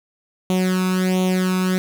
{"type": "tone with flanger", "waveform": "sawtooth", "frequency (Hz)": 185, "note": "F#3", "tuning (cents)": 0, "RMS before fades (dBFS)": -19, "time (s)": [0.5, 1.78], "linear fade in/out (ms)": 0, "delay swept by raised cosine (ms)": [0.3, 0.8], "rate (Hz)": 1.4, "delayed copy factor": 0.8, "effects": []}